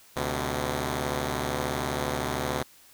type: tone pair together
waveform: 5% pulse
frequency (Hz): 72.9 / 127.04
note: D2 / B2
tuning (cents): -12 / +49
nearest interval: minor seventh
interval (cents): 961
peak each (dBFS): -19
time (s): 0.16-2.63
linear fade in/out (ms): 5
effects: white hiss -55 dBFS RMS until 2.93 s